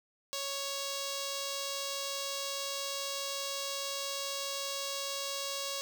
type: tone with notch filter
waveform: 5% pulse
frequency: 554.4 Hz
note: C#5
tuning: in tune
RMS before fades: -37 dBFS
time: 0.33-5.81 s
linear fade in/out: 0 ms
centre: 1900 Hz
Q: 1.2
effects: none